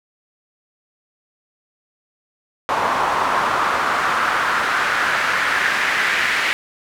pink noise with band-pass filter sweep, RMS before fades -19 dBFS, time 2.69-6.53 s, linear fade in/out 0 ms, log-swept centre 970 to 2000 Hz, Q 2.5, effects none

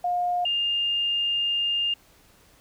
sine tone pair in turn, 711 / 2813 Hz, F5 / F7, +31 / +12 cents, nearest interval 2 octaves, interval 2381 cents, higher second, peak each -22 dBFS, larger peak neither, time 0.04-0.45 / 0.45-1.94 s, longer second, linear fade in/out 5 ms, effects pink hiss -57 dBFS RMS until 2.6 s

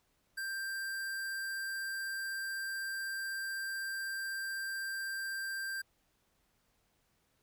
square tone, 1579 Hz, G6, 12 cents sharp, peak -37 dBFS, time 0.37-5.82 s, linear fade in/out 10 ms, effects pink hiss -75 dBFS RMS until 7.42 s

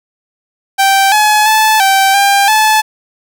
sawtooth tone with pitch steps, 781 / 849 / 870 / 777 / 797 / 866 Hz, G5 / G#5 / A5 / G5 / G5 / A5, -7 / +38 / -20 / -16 / +28 / -28 cents, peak -3 dBFS, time 0.78-2.82 s, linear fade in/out 20 ms, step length 340 ms, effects none

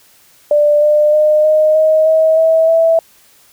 sine tone with pitch steps, 591 / 599.9 / 609 / 618.2 / 627.6 / 637.1 / 646.7 / 656.5 Hz, D5 / D5 / D#5 / D#5 / D#5 / D#5 / E5 / E5, +11 / +37 / -37 / -11 / +15 / +41 / -33 / -7 cents, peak -7 dBFS, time 0.51-2.99 s, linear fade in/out 2 ms, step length 310 ms, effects white hiss -48 dBFS RMS until 3.52 s

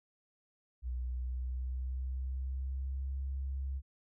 sine tone with pitch glide, 61.74 to 67.33 Hz, B1 to C#2, 0 to -50 cents, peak -34 dBFS, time 0.82-3.82 s, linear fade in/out 50 ms, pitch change +150 cents, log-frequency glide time 0.96-3.16 s, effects none

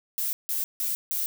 violet noise bursts, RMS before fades -28 dBFS, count 4, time 0.18-1.26 s, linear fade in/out 0 ms, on 150 ms, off 160 ms, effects none

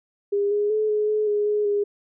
sine tone with pitch steps, 404.6 / 413.7 / 430.2 / 422.7 / 426.7 / 415.3 / 418.8 / 409.2 Hz, G#4 / G#4 / A4 / G#4 / G#4 / G#4 / G#4 / G#4, -45 / -7 / -39 / +31 / +47 / 0 / +15 / -26 cents, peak -19 dBFS, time 0.32-1.84 s, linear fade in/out 10 ms, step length 190 ms, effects none

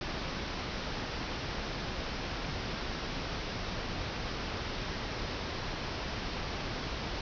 pink low-pass noise, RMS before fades -37 dBFS, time 0.01-7.21 s, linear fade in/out 2 ms, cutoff 5700 Hz, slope 96 dB/octave, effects none

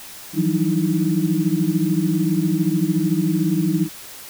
sine tone cluster, 161 / 175 / 188.2 / 304.7 / 322.2 Hz, E3 / F3 / F#3 / D#4 / E4, -41 / +4 / +30 / -36 / -39 cents, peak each -23 dBFS, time 0.33-3.89 s, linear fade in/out 50 ms, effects white hiss -38 dBFS RMS until 4.29 s

